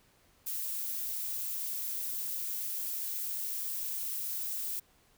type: noise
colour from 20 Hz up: violet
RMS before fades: -36 dBFS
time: 0.46-4.8 s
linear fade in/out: 10 ms
effects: pink hiss -66 dBFS RMS until 5.17 s